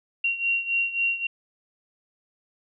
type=beating tone pair; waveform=sine; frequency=2751 / 2754.7 Hz; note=F7 / F7; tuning=-27 / -24 cents; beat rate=3.7 Hz; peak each=-24 / -28 dBFS; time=0.24-1.27 s; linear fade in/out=5 ms; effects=none